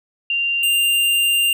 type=tone pair in turn; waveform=sine / square; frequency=2780 / 2791 Hz; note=F7 / F7; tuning=-9 / -2 cents; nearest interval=unison; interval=7 cents; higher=second; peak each=-17 / -15 dBFS; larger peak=second; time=0.3-0.63 / 0.63-1.53 s; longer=second; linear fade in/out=2 ms; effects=none